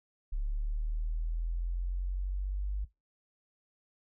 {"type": "linear sweep", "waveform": "sine", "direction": "up", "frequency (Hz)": [35.1, 50.2], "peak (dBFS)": -30, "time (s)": [0.32, 2.85], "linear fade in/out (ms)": 10, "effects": ["noise-tail reverb RT60 0.2 s tail -20 dB re dry"]}